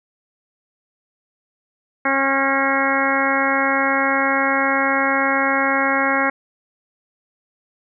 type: harmonic tone with a mistuned harmonic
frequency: 271.8 Hz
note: C#4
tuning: 34 cents flat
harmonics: 1 / 2 / 3 / 4 / 5 / 6 / 7 / 8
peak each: -24 / -24 / -24 / -24 / -24 / -24 / -24 / -24 dBFS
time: 2.05-6.3 s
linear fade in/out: 5 ms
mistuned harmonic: 5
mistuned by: +24 cents
effects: none